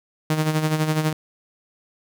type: tone with tremolo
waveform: sawtooth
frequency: 155.56 Hz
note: D#3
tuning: in tune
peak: -13 dBFS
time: 0.3-1.13 s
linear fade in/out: 2 ms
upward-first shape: sine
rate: 12 Hz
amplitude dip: 60%
effects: none